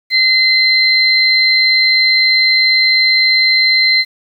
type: tone pair together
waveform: sine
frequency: 2061 / 4116 Hz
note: C7 / C8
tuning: -27 / -29 cents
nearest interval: octave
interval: 1198 cents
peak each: -11 dBFS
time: 0.1-4.05 s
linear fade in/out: 50 ms
effects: 7-bit